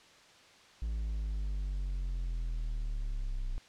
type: linear sweep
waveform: triangle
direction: down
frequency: 56 to 30.87 Hz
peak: -30 dBFS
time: 0.82-3.58 s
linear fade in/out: 0 ms
effects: white hiss -58 dBFS RMS until 3.68 s + low-pass 5000 Hz 12 dB/octave